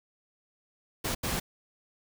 pink noise bursts at uneven times, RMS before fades -31 dBFS, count 2, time 1.04-1.15 / 1.23-1.4 s, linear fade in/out 10 ms, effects none

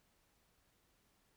silence, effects pink hiss -75 dBFS RMS until 1.36 s

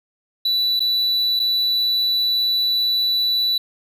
triangle tone with dropouts, 3959 Hz, B7, 3 cents sharp, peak -15 dBFS, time 0.45-3.58 s, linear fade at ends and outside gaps 5 ms, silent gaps 0.795-0.803 / 1.394-1.398 s, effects none

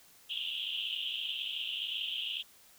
pink band-pass noise, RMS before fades -37 dBFS, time 0.29-2.43 s, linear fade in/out 20 ms, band 2800 to 3400 Hz, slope 96 dB/octave, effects white hiss -60 dBFS RMS until 2.78 s

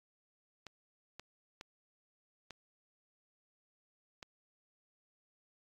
clicks, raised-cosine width 0.2 ms, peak -29 dBFS, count 5, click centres 0.667 / 1.196 / 1.611 / 2.507 / 4.228 s, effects AAC 48 kbps

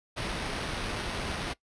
pink noise with sample-and-hold, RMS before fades -34 dBFS, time 0.16-1.54 s, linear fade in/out 20 ms, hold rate 7350 Hz, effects noise-tail reverb RT60 0.1 s tail -20 dB re dry + resampled to 22050 Hz

